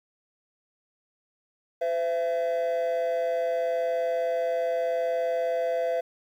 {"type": "tone pair together", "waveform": "triangle", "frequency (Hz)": [510, 670.8], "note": ["C5", "E5"], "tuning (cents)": [-44, 30], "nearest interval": "perfect fourth", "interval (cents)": 474, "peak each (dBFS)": -24, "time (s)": [1.81, 6.01], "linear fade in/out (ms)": 10, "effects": ["tanh soft clip ceiling -18 dBFS", "10-bit"]}